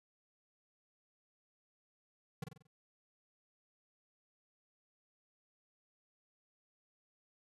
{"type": "tone with echo", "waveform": "square", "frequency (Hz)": 155.1, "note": "D#3", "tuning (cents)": -5, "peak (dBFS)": -38, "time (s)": [2.42, 2.44], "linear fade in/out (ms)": 5, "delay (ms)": 46, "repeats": 5, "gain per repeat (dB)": -6, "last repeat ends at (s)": 2.67, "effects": ["resampled to 32000 Hz"]}